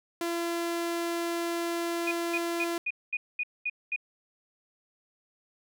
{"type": "tone", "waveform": "sawtooth", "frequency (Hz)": 340, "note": "F4", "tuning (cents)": -46, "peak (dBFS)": -25, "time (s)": [0.21, 2.78], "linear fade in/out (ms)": 2}
{"type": "tone bursts", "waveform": "sine", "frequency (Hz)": 2463, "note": "D#7", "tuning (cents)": -18, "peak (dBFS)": -27, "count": 8, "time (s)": [2.07, 3.962], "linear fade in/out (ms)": 5, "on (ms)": 44, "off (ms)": 220}
{"effects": []}